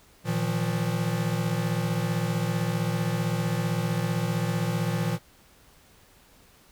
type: chord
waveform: square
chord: Bb suspended fourth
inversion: none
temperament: equal with one note detuned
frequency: 116.54 / 159.11 / 174.61 Hz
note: Bb2 / Eb3 / F3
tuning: 0 / +39 / 0 cents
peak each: -30 dBFS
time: 0.24-5.19 s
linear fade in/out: 50 ms
effects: pink hiss -57 dBFS RMS until 6.71 s